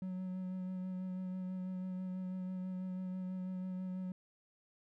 triangle tone with vibrato, 185 Hz, F#3, in tune, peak -36 dBFS, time 0.02-4.12 s, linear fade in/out 2 ms, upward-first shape sine, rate 6.1 Hz, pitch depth 17 cents each way, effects none

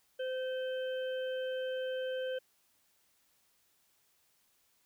harmonic tone, 516 Hz, C5, 24 cents flat, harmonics 1 / 3 / 5 / 6, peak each -34 / -45 / -57 / -48 dBFS, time 0.19-2.39 s, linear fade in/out 10 ms, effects white hiss -72 dBFS RMS until 4.85 s

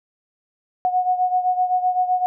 sine beating tone pair, 730 / 737.8 Hz, F#5 / F#5, -24 / -5 cents, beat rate 7.8 Hz, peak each -18 / -23 dBFS, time 0.85-2.26 s, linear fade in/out 0 ms, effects none

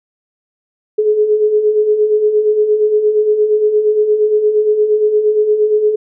sine beating tone pair, 417.7 / 426.3 Hz, G#4 / G#4, +10 / +45 cents, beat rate 8.6 Hz, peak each -18 / -10 dBFS, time 0.98-5.96 s, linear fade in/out 10 ms, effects none

